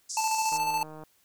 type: band-pass noise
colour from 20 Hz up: pink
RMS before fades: -36 dBFS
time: 0.09-0.58 s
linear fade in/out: 10 ms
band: 5300 to 8200 Hz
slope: 48 dB/octave
type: tone with tremolo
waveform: square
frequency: 880 Hz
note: A5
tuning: in tune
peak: -25 dBFS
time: 0.17-0.83 s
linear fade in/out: 2 ms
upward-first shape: square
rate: 14 Hz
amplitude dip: 35%
type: click train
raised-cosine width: 1 ms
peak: -31 dBFS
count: 81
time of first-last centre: 0.52-1.036 s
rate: 155 Hz
effects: white hiss -66 dBFS RMS until 1.24 s